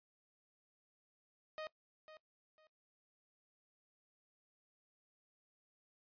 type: tone with echo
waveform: sawtooth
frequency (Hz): 622.3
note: D#5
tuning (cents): 0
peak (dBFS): -39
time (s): 1.58-1.67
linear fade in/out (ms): 0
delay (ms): 500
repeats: 2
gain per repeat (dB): -12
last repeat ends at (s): 2.67
effects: noise-tail reverb RT60 0.1 s tail -20 dB re dry + resampled to 11025 Hz